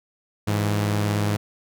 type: tone pair together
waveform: sawtooth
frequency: 103.83 / 164.72 Hz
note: G#2 / E3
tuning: 0 / -1 cents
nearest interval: minor sixth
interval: 799 cents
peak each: -17 / -26 dBFS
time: 0.47-1.37 s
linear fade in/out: 10 ms
effects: none